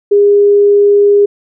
sine tone, 407.3 Hz, G#4, 34 cents flat, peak -4 dBFS, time 0.11-1.26 s, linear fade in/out 10 ms, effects none

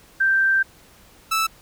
sine / sawtooth tone pair in turn, 1568 / 1315.3 Hz, G6 / E6, 0 / -4 cents, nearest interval minor third, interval 304 cents, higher first, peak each -15 dBFS, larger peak neither, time 0.2-0.63 / 1.31-1.47 s, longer first, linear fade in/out 10 ms, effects pink hiss -51 dBFS RMS until 1.61 s

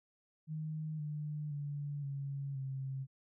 sine tone with pitch steps, 155.56 / 149.91 / 144.47 / 139.23 / 134.18 Hz, D#3 / D3 / D3 / C#3 / C3, 0 / +36 / -28 / +8 / +44 cents, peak -37 dBFS, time 0.47-3.07 s, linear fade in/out 50 ms, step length 520 ms, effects none

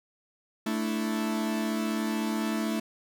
45% pulse chord, A suspended fourth, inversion none, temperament equal, 220 / 293.7 / 329.6 Hz, A3 / D4 / E4, 0 / 0 / 0 cents, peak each -29 / -35 / -34 dBFS, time 0.66-2.8 s, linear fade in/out 5 ms, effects none

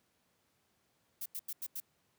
violet noise bursts, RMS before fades -40 dBFS, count 5, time 1.21-1.802 s, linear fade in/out 5 ms, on 48 ms, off 88 ms, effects pink hiss -75 dBFS RMS until 2.18 s + high-pass 100 Hz 12 dB/octave

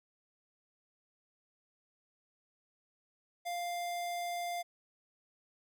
square tone, 698.5 Hz, F5, in tune, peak -36 dBFS, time 3.45-4.63 s, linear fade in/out 20 ms, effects none

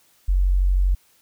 sine tone, 46.25 Hz, F#1, in tune, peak -15 dBFS, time 0.28-0.95 s, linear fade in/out 10 ms, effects white hiss -59 dBFS RMS until 1.21 s

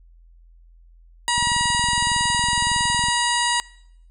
harmonic tone, 958 Hz, A#5, 47 cents sharp, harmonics 1 / 2 / 3 / 4 / 5 / 7 / 8 / 9 / 10, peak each -22 / -25 / -27 / -28 / -29 / -30 / -31 / -32 / -32 dBFS, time 1.28-3.6 s, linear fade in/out 0 ms
click train, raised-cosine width 5 ms, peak -20 dBFS, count 38, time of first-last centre 1.38-3.085 s, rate 21.7 Hz
effects noise-tail reverb RT60 0.8 s tail -24 dB re dry + added 42 Hz sine -47 dBFS peak until 4.1 s

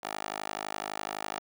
10% pulse tone with high-pass filter, 51.91 Hz, G#1, in tune, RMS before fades -37 dBFS, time 0.03-1.39 s, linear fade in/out 5 ms, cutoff 680 Hz, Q 1.4, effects none

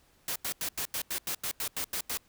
white noise bursts, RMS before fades -33 dBFS, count 12, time 0.28-2.173 s, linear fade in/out 2 ms, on 78 ms, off 87 ms, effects pink hiss -65 dBFS RMS until 2.28 s

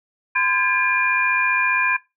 sine tone cluster, 1022 / 1613 / 1708 / 2407 Hz, C6 / G6 / G#6 / D7, -41 / +49 / +48 / +42 cents, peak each -23 / -22 / -25 / -19 dBFS, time 0.35-1.97 s, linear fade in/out 10 ms, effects noise-tail reverb RT60 0.2 s tail -18 dB re dry

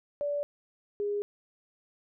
sine tone pair in turn, 579 / 410.2 Hz, D5 / G#4, -25 / -21 cents, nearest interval tritone, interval 596 cents, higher first, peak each -28 dBFS, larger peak neither, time 0.21-0.43 / 1-1.22 s, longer neither, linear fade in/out 0 ms, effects none

